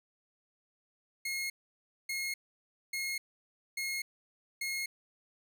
sawtooth tone bursts, 2156 Hz, C#7, 49 cents flat, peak -30 dBFS, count 5, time 1.25-4.86 s, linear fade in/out 5 ms, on 250 ms, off 590 ms, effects none

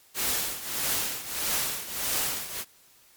white noise with tremolo, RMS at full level -26 dBFS, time 0.14-2.65 s, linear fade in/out 50 ms, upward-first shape triangle, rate 1.6 Hz, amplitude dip 80%, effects white hiss -58 dBFS RMS until 3.16 s + MP3 96 kbps

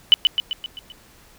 sine tone with echo, 2990 Hz, F#7, 17 cents sharp, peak -6 dBFS, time 0.12-0.14 s, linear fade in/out 0 ms, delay 130 ms, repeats 6, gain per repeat -5 dB, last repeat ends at 0.92 s, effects pink hiss -51 dBFS RMS until 1.38 s

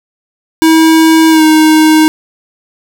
square tone with pitch glide, 321.6 to 312.6 Hz, E4 to D#4, -43 to +8 cents, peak -4 dBFS, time 0.62-2.08 s, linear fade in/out 0 ms, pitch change -49 cents, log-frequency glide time 1.3-1.43 s, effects none

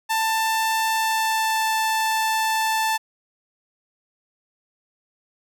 sawtooth tone with pitch glide, 888 to 881.9 Hz, A5 to A5, +16 to +4 cents, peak -16 dBFS, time 0.09-2.98 s, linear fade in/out 20 ms, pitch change -12 cents, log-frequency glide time 0.89-1.65 s, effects none

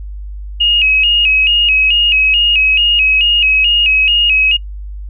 sine tone with vibrato, 2700 Hz, E7, 41 cents sharp, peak -8 dBFS, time 0.6-4.57 s, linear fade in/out 10 ms, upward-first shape square, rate 2.3 Hz, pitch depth 97 cents each way, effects noise-tail reverb RT60 0.1 s tail -20 dB re dry + added 50 Hz sine -23 dBFS peak until 5.09 s

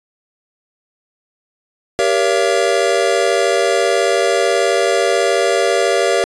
square chord, G diminished seventh, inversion none, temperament just, 392 / 470.4 / 564.5 / 677.4 Hz, G4 / Bb4 / Db5 / Fb5, 0 / +16 / +31 / +47 cents, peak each -19 dBFS, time 1.99-6.24 s, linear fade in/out 0 ms, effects resampled to 22050 Hz

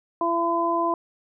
harmonic tone, 338.1 Hz, E4, 44 cents sharp, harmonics 1 / 2 / 3, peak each -26 / -26 / -23 dBFS, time 0.21-0.94 s, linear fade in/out 2 ms, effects none

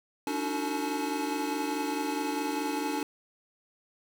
square tone cluster, 287.8 / 312.5 / 366.5 / 447.4 / 853 Hz, D4 / D#4 / F#4 / A4 / G#5, -35 / +8 / -16 / +29 / +46 cents, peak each -34 / -37 / -40 / -39 / -36 dBFS, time 0.27-3.03 s, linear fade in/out 2 ms, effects none

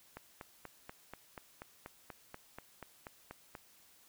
click train, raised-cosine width 0.5 ms, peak -30 dBFS, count 15, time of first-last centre 0.17-3.552 s, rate 4.14 Hz, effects white hiss -64 dBFS RMS until 4.08 s

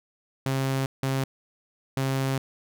sawtooth tone bursts at uneven times, 134.2 Hz, C3, 44 cents sharp, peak -20 dBFS, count 3, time 0.46-0.86 / 1.03-1.24 / 1.97-2.38 s, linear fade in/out 2 ms, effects none

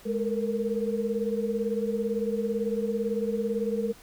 sine tone cluster, 208.8 / 453.6 / 471.5 Hz, G#3 / A#4 / A#4, +10 / -47 / +20 cents, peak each -30 dBFS, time 0.05-3.93 s, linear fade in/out 20 ms, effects pink hiss -52 dBFS RMS until 4.02 s

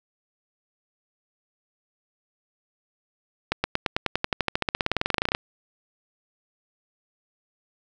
accelerating click train, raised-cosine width 0.3 ms, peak -6 dBFS, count 29, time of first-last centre 3.52-5.349 s, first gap 120 ms, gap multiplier 0.95, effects none

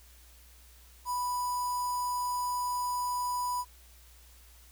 square tone with notch filter, 987.8 Hz, B5, in tune, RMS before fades -32 dBFS, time 1.05-3.65 s, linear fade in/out 50 ms, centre 2900 Hz, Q 0.89, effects added 60 Hz sine -55 dBFS peak until 4.71 s + white hiss -59 dBFS RMS until 4.71 s

